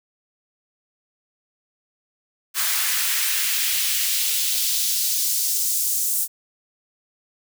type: noise with high-pass filter sweep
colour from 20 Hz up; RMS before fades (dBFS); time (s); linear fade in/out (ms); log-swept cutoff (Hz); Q
white; -22; 2.54-6.28; 50; 1300 to 8200; 1.2
effects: none